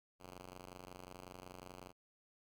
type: ring-modulated tone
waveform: 5% pulse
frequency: 91 Hz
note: F#2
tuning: 28 cents flat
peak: -37 dBFS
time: 0.19-1.93 s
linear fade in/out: 50 ms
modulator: 32.8 Hz
effects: none